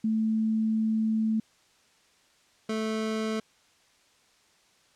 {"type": "tone pair in turn", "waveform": ["sine", "25% pulse"], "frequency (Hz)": [220, 219.1], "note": ["A3", "A3"], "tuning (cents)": [0, -7], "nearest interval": "unison", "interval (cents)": 7, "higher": "first", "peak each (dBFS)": [-23, -24], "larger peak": "first", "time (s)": [[0.04, 1.4], [2.69, 3.4]], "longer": "first", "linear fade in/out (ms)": 5, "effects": ["white hiss -63 dBFS RMS until 4.95 s", "low-pass 7000 Hz 12 dB/octave"]}